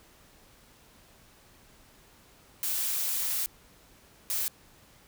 blue noise bursts at uneven times, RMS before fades -30 dBFS, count 2, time 2.63-3.46 / 4.3-4.48 s, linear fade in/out 0 ms, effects pink hiss -58 dBFS RMS until 5.07 s

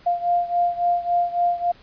sine beating tone pair, 698.5 / 702.1 Hz, F5 / F5, 0 / +9 cents, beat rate 3.6 Hz, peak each -20 / -23 dBFS, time 0.06-1.72 s, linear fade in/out 10 ms, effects pink hiss -51 dBFS RMS until 1.82 s + resampled to 11025 Hz

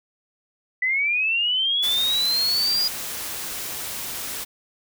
sine linear sweep, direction up, 1975.5 to 4915 Hz, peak -19 dBFS, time 0.82-2.88 s, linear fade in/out 5 ms
white noise, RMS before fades -31 dBFS, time 1.82-4.45 s, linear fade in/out 20 ms
effects none

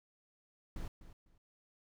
brown noise with echo, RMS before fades -41 dBFS, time 0.76-0.88 s, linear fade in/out 2 ms, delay 250 ms, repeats 2, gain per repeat -13 dB, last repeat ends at 1.38 s, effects none

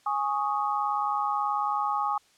sine chord, Ab suspended fourth, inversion none, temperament just, 830.6 / 1107.5 / 1245.9 Hz, Ab5 / Db6 / Eb6, 0 / -2 / +2 cents, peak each -28 / -30 / -30 dBFS, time 0.06-2.18 s, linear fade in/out 5 ms, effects white hiss -62 dBFS RMS until 2.37 s + low-pass 8000 Hz 12 dB/octave

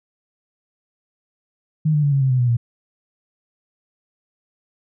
sine tone with pitch steps, 155 / 149.12 / 143.46 / 138.01 / 132.77 / 127.73 / 122.88 / 118.22 Hz, D#3 / D3 / D3 / C#3 / C3 / C3 / B2 / A#2, -6 / +27 / -40 / -7 / +26 / -41 / -8 / +25 cents, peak -14 dBFS, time 1.85-2.57 s, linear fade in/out 10 ms, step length 90 ms, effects none

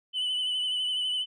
sine tone with vibrato, 3000 Hz, F#7, 23 cents sharp, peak -24 dBFS, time 0.13-1.26 s, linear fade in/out 50 ms, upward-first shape sine, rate 12 Hz, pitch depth 33 cents each way, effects tanh soft clip ceiling -25 dBFS

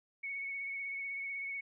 sine tone with vibrato, 2217 Hz, C#7, in tune, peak -37 dBFS, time 0.23-1.61 s, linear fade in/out 10 ms, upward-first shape triangle, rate 16 Hz, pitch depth 26 cents each way, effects none

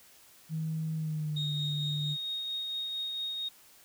sine tone with pitch glide, 158.9 to 148.26 Hz, D#3 to D3, +37 to +17 cents, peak -30 dBFS, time 0.49-2.17 s, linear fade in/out 50 ms, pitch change -120 cents, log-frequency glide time 0.94-1.48 s
sine tone with tremolo, 3729 Hz, A#7, in tune, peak -31 dBFS, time 1.36-3.49 s, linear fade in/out 10 ms, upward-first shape triangle, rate 4.4 Hz, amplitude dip 30%
effects tanh soft clip ceiling -24 dBFS + white hiss -58 dBFS RMS until 3.84 s

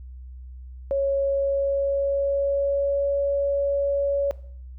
sine tone with pitch glide, 552 to 561.6 Hz, C#5 to C#5, -7 to +22 cents, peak -20 dBFS, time 0.91-4.31 s, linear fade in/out 0 ms, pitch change +29 cents, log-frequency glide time 1.17-3.1 s, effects noise-tail reverb RT60 0.6 s tail -19 dB re dry + added 63 Hz sine -37 dBFS peak until 4.78 s

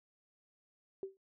sine tone with exponential decay, 386.6 Hz, G4, 24 cents flat, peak -34 dBFS, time 1.03-1.17 s, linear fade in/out 1 ms, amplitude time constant 30 ms, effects noise-tail reverb RT60 0.1 s tail -25 dB re dry

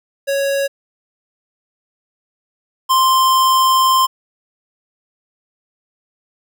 square tone pair in turn, 554.4 / 1046.6 Hz, C#5 / C6, 0 / 0 cents, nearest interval major seventh, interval 1100 cents, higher second, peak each -16 / -11 dBFS, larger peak second, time 0.27-0.68 / 2.89-4.07 s, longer second, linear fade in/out 20 ms, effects none

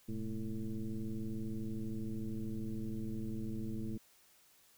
sine tone with frequency modulation, 103.1 Hz, G#2, 12 cents flat, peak -36 dBFS, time 0.08-3.98 s, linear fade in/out 10 ms, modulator 113 Hz, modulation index 1.9, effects white hiss -66 dBFS RMS until 4.77 s

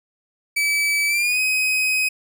40% pulse tone with pitch glide, 2299 to 2522 Hz, D7 to D#7, -37 to +23 cents, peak -17 dBFS, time 0.56-2.09 s, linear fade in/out 10 ms, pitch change +160 cents, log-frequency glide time 1.07-1.4 s, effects none

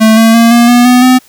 square tone with pitch steps, 220 / 225.4 / 230.9 / 236.6 / 242.4 / 248.4 / 254.5 Hz, A3 / A3 / A#3 / A#3 / B3 / B3 / C4, 0 / +42 / -16 / +26 / -32 / +10 / -48 cents, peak -3 dBFS, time 0-1.19 s, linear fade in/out 20 ms, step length 170 ms, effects white hiss -43 dBFS RMS until 1.28 s

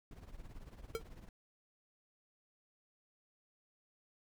brown noise with tremolo, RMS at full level -48 dBFS, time 0.11-1.29 s, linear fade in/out 2 ms, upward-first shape triangle, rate 18 Hz, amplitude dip 80%
square tone with exponential decay, 454.3 Hz, A#4, 45 cents flat, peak -32 dBFS, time 0.95-1.03 s, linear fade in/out 0 ms, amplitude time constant 16 ms
effects none

